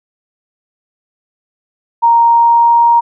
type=tone with pitch glide; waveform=sine; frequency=932.3 to 938.2 Hz; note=A#5 to A#5; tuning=0 to +11 cents; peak=-5 dBFS; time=2.02-3.01 s; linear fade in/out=20 ms; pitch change=+11 cents; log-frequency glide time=2.22-2.85 s; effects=none